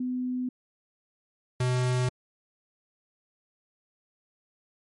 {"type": "tone pair in turn", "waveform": ["sine", "square"], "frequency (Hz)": [251.7, 125.85], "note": ["B3", "B2"], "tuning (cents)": [33, 33], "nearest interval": "octave", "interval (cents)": 1200, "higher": "first", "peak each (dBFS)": [-27, -24], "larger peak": "second", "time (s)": [[0, 0.49], [1.6, 2.09]], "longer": "neither", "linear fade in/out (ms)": 5, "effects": ["MP3 48 kbps"]}